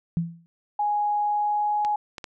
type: tone with exponential decay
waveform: sine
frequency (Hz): 168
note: E3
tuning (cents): +33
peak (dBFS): -18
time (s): 0.17-0.46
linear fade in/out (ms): 0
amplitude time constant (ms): 62
type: tone with pitch glide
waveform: sine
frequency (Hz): 830.6 to 836.4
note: G#5 to G#5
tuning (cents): 0 to +12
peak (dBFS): -21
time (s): 0.79-1.96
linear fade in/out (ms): 5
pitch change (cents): +12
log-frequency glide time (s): 1.19-1.81
type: clicks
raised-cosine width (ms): 0.2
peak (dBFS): -18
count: 3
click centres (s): 1.849 / 2.182 / 2.242
effects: none

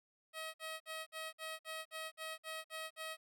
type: tone bursts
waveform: 10% pulse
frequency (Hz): 637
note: D#5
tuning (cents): +41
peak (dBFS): -34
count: 11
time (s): 0.33-3.17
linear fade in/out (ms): 50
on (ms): 210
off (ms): 53
effects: none

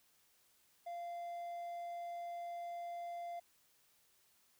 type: tone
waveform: triangle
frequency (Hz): 692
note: F5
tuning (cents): -16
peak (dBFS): -40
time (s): 0.86-3.4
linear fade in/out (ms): 10
effects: white hiss -72 dBFS RMS until 4.59 s

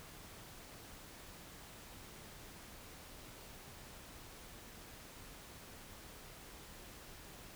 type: silence
effects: pink hiss -54 dBFS RMS until 7.55 s

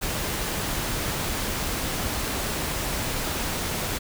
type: noise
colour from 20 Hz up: pink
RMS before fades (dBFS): -28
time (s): 0.01-3.99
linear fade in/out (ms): 20
effects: none

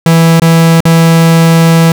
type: tone with dropouts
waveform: 45% pulse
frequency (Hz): 164.81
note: E3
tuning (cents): 0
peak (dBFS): -3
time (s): 0.06-1.92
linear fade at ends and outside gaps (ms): 2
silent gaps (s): 0.398-0.419 / 0.805-0.853
effects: none

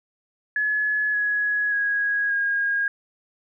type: tone with pitch steps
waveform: sine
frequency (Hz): 1702 / 1677.6 / 1653.5 / 1629.8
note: G#6 / G#6 / G#6 / G#6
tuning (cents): +42 / +17 / -8 / -33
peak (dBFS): -20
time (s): 0.56-2.88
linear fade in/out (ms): 2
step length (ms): 580
effects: none

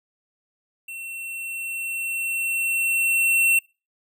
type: tone with level ramp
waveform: square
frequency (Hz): 2710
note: E7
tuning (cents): +47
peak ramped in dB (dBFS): -34 to -16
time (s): 0.88-3.59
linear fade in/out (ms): 5
effects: noise-tail reverb RT60 0.3 s tail -25 dB re dry

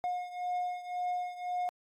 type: beating tone pair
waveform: triangle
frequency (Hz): 718 / 719.9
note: F5 / F#5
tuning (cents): +48 / -48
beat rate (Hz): 1.9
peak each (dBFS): -32 / -36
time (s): 0.04-1.69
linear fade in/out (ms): 0
effects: AAC 64 kbps

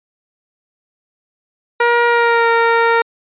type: tone with pitch glide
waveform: 15% pulse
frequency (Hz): 474.7 to 462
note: A#4 to A#4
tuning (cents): +31 to -16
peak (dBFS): -4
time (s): 1.8-3.02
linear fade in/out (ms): 5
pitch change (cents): -47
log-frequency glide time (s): 2.07-2.49
effects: resampled to 8000 Hz

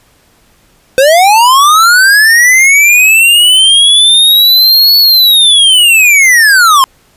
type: linear two-way sweep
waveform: square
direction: up then down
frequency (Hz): 508 to 4441 to 1026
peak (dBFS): -3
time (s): 0.98-6.84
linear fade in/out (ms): 0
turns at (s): 4.98
effects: pink hiss -48 dBFS RMS until 7.16 s + resampled to 32000 Hz

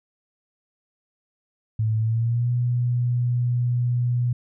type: tone with pitch glide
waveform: sine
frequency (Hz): 110 to 122.05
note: A2 to B2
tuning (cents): 0 to -20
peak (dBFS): -19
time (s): 1.79-4.33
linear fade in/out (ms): 5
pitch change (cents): +180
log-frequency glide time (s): 1.98-2.5
effects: none

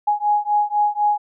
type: beating tone pair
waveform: sine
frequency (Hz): 830.6 / 834.6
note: G#5 / G#5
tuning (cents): 0 / +8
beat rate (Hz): 4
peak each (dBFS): -19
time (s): 0.07-1.18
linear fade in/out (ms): 10
effects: none

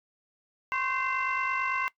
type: tone cluster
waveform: sine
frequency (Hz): 1042 / 1091 / 1542 / 2074 / 2705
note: C6 / C#6 / G6 / C7 / E7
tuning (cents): -7 / -28 / -29 / -16 / +44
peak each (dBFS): -32 / -33 / -34 / -31 / -36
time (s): 0.72-1.88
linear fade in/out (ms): 0
effects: noise-tail reverb RT60 0.1 s tail -21 dB re dry + tanh soft clip ceiling -19 dBFS

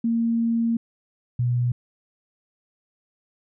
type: tone pair in turn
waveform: sine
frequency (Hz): 230.6 / 122.09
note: A#3 / B2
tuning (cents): -19 / -19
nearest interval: major seventh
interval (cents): 1100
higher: first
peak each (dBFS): -19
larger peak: neither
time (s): 0.04-0.77 / 1.39-1.72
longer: first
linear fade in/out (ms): 5
effects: none

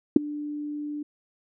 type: tone with ADSR envelope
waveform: sine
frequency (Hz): 295.5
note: D4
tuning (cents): +11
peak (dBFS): -6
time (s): 0.16-1.03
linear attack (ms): 4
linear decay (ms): 9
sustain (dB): -24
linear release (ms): 7
effects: none

